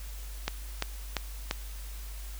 click train, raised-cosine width 0.2 ms, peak -11 dBFS, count 4, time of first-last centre 0.48-1.511 s, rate 2.91 Hz, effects added 50 Hz sine -38 dBFS peak until 2.39 s + white hiss -49 dBFS RMS until 2.39 s

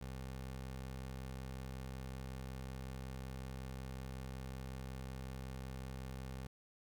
20% pulse tone, 65.41 Hz, C2, in tune, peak -39 dBFS, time 0.01-6.47 s, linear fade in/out 5 ms, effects 12-bit

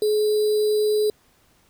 sine tone with sample-and-hold, 424.1 Hz, G#4, 36 cents sharp, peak -17 dBFS, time 0.02-1.1 s, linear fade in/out 2 ms, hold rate 4410 Hz, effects pink hiss -60 dBFS RMS until 1.69 s

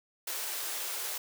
white high-pass noise, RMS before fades -36 dBFS, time 0.27-1.18 s, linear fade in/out 5 ms, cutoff 350 Hz, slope 48 dB/octave, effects none

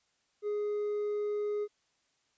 sine tone with hard clipping, 416 Hz, G#4, 3 cents sharp, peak -31 dBFS, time 0.42-1.68 s, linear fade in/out 50 ms, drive 2 dB, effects white hiss -74 dBFS RMS until 2.37 s + resampled to 16000 Hz

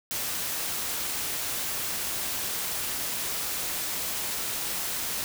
white noise, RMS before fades -31 dBFS, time 0.11-5.24 s, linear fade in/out 0 ms, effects none

